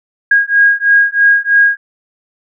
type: beating tone pair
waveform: sine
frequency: 1634 / 1637.1 Hz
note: G#6 / G#6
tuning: -29 / -25 cents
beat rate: 3.1 Hz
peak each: -10 dBFS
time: 0.31-1.77 s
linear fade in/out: 5 ms
effects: none